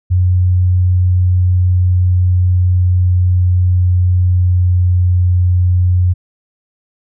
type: tone with pitch glide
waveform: sine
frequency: 90.7 to 89.87 Hz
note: F#2 to F#2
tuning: -34 to -50 cents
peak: -8 dBFS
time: 0.1-6.14 s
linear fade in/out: 20 ms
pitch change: -16 cents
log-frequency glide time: 0.96-5.81 s
effects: none